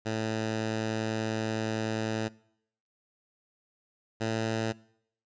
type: tone pair in turn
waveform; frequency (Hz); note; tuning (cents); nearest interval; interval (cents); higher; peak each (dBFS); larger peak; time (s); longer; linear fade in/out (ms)
10% pulse; 110.4 / 111.68; A2 / A2; +6 / +26; unison; 20; second; -21 / -20; second; 0.05-2.29 / 4.2-4.73; first; 20
effects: noise-tail reverb RT60 0.7 s tail -23 dB re dry + resampled to 16000 Hz